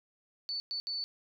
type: tone bursts at uneven times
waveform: sine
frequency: 4488 Hz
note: C#8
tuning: 21 cents sharp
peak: -33 dBFS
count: 3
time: 0.49-0.6 / 0.71-0.8 / 0.87-1.04 s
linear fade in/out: 0 ms
effects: none